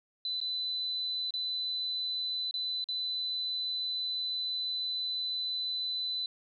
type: tone with dropouts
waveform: sine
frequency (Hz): 4007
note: B7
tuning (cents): +24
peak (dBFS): -31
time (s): 0.25-6.26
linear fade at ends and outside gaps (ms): 2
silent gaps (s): 0.403-0.413 / 1.307-1.338 / 2.511-2.54 / 2.842-2.887
effects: none